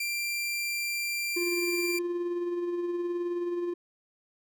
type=tone; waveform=sawtooth; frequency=2369 Hz; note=D7; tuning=14 cents sharp; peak=-26 dBFS; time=0-1.99 s; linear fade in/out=5 ms
type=tone with tremolo; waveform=triangle; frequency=349.2 Hz; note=F4; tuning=in tune; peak=-25 dBFS; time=1.36-3.74 s; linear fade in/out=10 ms; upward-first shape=sine; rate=19 Hz; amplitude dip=35%
effects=none